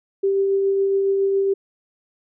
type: tone with tremolo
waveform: sine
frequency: 392 Hz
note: G4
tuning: in tune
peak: -15 dBFS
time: 0.23-1.54 s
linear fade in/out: 10 ms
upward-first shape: triangle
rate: 7.2 Hz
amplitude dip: 25%
effects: none